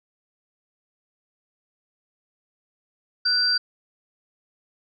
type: tone pair together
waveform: sine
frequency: 1477 / 4715 Hz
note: F#6 / D8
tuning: -3 / +6 cents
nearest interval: octave + minor sixth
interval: 2009 cents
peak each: -25 / -19 dBFS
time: 3.25-3.58 s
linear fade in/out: 10 ms
effects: none